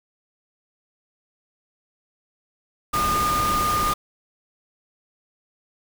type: tone in noise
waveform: sine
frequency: 1216 Hz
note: D#6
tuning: 40 cents flat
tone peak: -20 dBFS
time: 2.93-3.94 s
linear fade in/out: 10 ms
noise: pink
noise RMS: -27 dBFS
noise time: 2.93-3.94 s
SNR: +4 dB
effects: none